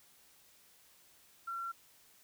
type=tone with quantisation; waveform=sine; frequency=1363 Hz; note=F6; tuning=43 cents flat; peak=-37 dBFS; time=1.47-1.72 s; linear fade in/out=10 ms; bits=11; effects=white hiss -64 dBFS RMS until 2.23 s